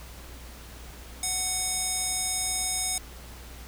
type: tone with band-pass filter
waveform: square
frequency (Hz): 740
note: F#5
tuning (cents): 0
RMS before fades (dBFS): -29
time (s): 1.23-2.98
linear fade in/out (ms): 2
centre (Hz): 8300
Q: 2.1
effects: added 60 Hz sine -44 dBFS peak until 3.67 s + pink hiss -47 dBFS RMS until 3.67 s